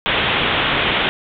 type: low-pass noise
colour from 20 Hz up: white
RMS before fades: -18 dBFS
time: 0.06-1.09 s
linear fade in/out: 0 ms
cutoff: 3600 Hz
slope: 96 dB/octave
effects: none